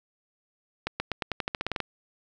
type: accelerating click train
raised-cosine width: 0.3 ms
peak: -12 dBFS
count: 13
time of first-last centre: 0.87-1.803 s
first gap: 130 ms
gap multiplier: 0.9
effects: none